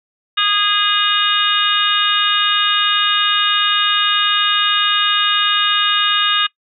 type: harmonic tone with a mistuned harmonic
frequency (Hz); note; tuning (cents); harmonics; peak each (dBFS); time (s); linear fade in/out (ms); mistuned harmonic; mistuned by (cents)
411.6; G#4; -16; 3 / 4 / 5 / 6 / 7 / 8 / 9; -19 / -21 / -28 / -25 / -17 / -28 / -18; 0.37-6.47; 10; 9; -17
effects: noise-tail reverb RT60 0.1 s tail -21 dB re dry